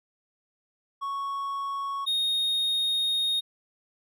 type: tone pair in turn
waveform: triangle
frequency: 1108.7 / 3715 Hz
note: C#6 / A#7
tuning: 0 / -7 cents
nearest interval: octave + major sixth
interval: 2093 cents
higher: second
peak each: -27 / -22 dBFS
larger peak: second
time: 1.01-2.06 / 2.06-3.41 s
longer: second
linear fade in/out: 20 ms
effects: none